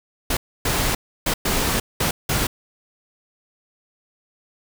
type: noise bursts at uneven times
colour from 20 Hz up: pink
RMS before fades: -21 dBFS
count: 6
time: 0.3-0.37 / 0.65-0.95 / 1.26-1.34 / 1.45-1.8 / 2-2.11 / 2.29-2.47 s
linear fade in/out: 5 ms
effects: none